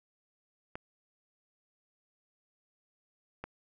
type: clicks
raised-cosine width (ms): 0.5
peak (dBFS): -24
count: 2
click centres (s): 0.755 / 3.44
effects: none